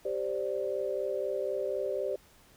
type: chord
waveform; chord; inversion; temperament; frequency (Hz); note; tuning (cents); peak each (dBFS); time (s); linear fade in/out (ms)
sine; G suspended fourth; none; equal; 392 / 523.3 / 587.3; G4 / C5 / D5; 0 / 0 / 0; -34; 0.05-2.16; 5
effects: pink hiss -60 dBFS RMS until 2.56 s